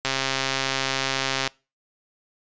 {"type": "click train", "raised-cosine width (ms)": 0.2, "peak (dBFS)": -6, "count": 192, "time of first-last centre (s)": [0.05, 1.475], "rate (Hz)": 134, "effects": ["noise-tail reverb RT60 0.3 s tail -24 dB re dry", "resampled to 16000 Hz"]}